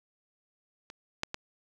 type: clicks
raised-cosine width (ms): 0.2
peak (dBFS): -27 / -12 / -17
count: 3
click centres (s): 0.901 / 1.234 / 1.344
effects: none